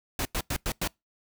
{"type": "noise bursts", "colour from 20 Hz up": "pink", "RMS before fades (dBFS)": -29, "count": 5, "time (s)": [0.19, 0.876], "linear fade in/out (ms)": 2, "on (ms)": 62, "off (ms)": 94, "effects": ["noise-tail reverb RT60 0.2 s tail -26 dB re dry"]}